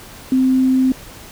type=tone; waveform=sine; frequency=260 Hz; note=C4; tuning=11 cents flat; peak=-11 dBFS; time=0.32-0.92 s; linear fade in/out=2 ms; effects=pink hiss -38 dBFS RMS until 1.31 s